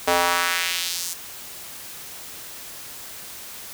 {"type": "tone with high-pass filter sweep", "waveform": "square", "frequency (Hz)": 87.31, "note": "F2", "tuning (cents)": 0, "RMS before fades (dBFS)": -23, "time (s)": [0.07, 1.14], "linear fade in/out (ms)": 10, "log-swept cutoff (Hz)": [560, 7300], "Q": 1.3, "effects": ["white hiss -38 dBFS RMS until 3.73 s"]}